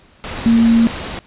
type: tone in noise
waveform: sine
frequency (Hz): 230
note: A#3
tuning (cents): -23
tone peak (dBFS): -8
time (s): 0.46-0.87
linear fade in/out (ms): 0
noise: pink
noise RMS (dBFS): -26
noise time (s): 0.24-1.19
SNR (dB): +15
effects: pink hiss -49 dBFS RMS until 1.26 s + resampled to 8000 Hz